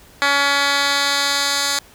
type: tone with band-pass filter sweep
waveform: 10% pulse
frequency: 282.1 Hz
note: C#4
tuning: 30 cents sharp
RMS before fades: -18 dBFS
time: 0.22-1.79 s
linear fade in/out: 0 ms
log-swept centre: 2500 to 5800 Hz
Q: 1
effects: pink hiss -47 dBFS RMS until 1.94 s